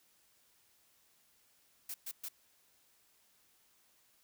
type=noise bursts; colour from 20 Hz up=blue; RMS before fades=-42 dBFS; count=3; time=1.89-2.286 s; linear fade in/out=5 ms; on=52 ms; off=120 ms; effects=white hiss -70 dBFS RMS until 4.23 s